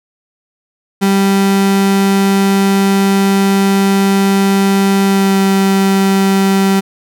35% pulse tone with pitch glide, 196 to 194.2 Hz, G3 to G3, 0 to -16 cents, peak -7 dBFS, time 1.01-6.81 s, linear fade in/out 20 ms, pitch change -16 cents, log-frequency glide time 5.05-5.37 s, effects none

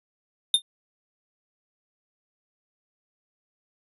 square tone with exponential decay, 3627 Hz, A#7, 48 cents flat, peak -12 dBFS, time 0.54-0.62 s, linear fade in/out 2 ms, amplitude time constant 16 ms, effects resampled to 32000 Hz

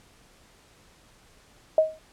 sine tone with exponential decay, 630 Hz, D#5, 21 cents sharp, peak -12 dBFS, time 1.78-1.99 s, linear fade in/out 2 ms, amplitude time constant 45 ms, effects pink hiss -57 dBFS RMS until 2.12 s + low-pass 10000 Hz 12 dB/octave

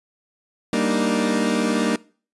30% pulse chord, Eb major seventh, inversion first, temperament equal, 196 / 233.1 / 293.7 / 311.1 Hz, G3 / Bb3 / D4 / Eb4, 0 / 0 / 0 / 0 cents, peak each -23 / -19 / -23 / -24 dBFS, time 0.73-1.96 s, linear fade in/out 2 ms, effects noise-tail reverb RT60 0.4 s tail -22 dB re dry + resampled to 24000 Hz

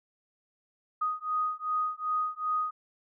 sine beating tone pair, 1244.5 / 1247.1 Hz, D#6 / D#6, 0 / +4 cents, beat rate 2.6 Hz, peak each -31 dBFS, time 1.01-2.71 s, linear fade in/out 10 ms, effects none

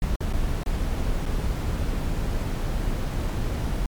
brown noise with dropouts, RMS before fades -25 dBFS, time 0.02-3.86 s, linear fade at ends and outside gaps 2 ms, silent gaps 0.158-0.205 / 0.328-0.334 / 0.635-0.66 / 1.257-1.261 s, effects MP3 96 kbps

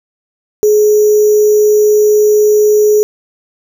sine tone with sample-and-hold, 422 Hz, G#4, 28 cents sharp, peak -5 dBFS, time 0.63-3.03 s, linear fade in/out 0 ms, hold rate 6300 Hz, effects none

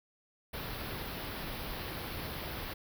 pink band-stop noise, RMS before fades -40 dBFS, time 0.53-2.74 s, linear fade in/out 10 ms, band 5000 to 11000 Hz, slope 48 dB/octave, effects none

